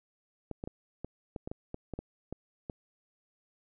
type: clicks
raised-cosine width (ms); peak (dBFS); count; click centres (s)
2; -24; 12; 0.513 / 0.639 / 0.675 / 1.046 / 1.362 / 1.475 / 1.515 / 1.744 / 1.937 / 1.99 / 2.326 / 2.698
effects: none